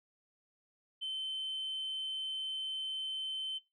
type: tone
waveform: sine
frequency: 3078 Hz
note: G7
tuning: 32 cents flat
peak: -34 dBFS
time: 1.01-3.59 s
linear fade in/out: 20 ms
effects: noise-tail reverb RT60 0.2 s tail -18 dB re dry + tanh soft clip ceiling -33 dBFS